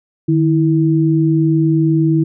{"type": "tone pair together", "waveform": "sine", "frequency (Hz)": [153.3, 324.8], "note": ["D#3", "E4"], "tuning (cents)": [-25, -26], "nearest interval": "octave + minor second", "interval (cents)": 1299, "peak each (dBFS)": -13, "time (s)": [0.28, 2.24], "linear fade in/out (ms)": 10, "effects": []}